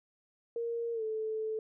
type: tone with pitch glide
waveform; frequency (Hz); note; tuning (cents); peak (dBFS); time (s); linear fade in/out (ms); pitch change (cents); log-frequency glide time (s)
sine; 466.2 to 437.5; A#4 to A4; 0 to -10; -32; 0.56-1.59; 2; -110; 0.93-1.03
effects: none